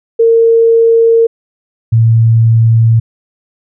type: tone pair in turn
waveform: sine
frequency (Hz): 457.7 / 113.83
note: A#4 / A#2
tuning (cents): -32 / -41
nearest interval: 2 octaves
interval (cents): 2409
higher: first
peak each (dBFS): -4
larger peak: neither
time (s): 0.19-1.27 / 1.92-3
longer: neither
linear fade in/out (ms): 10
effects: none